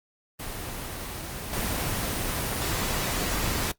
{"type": "noise with level steps", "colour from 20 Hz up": "pink", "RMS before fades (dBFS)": [-35, -28], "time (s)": [0.39, 3.72], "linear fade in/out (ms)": 10, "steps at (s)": 1.53, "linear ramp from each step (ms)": 2, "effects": ["noise-tail reverb RT60 0.1 s tail -17 dB re dry", "Opus 24 kbps"]}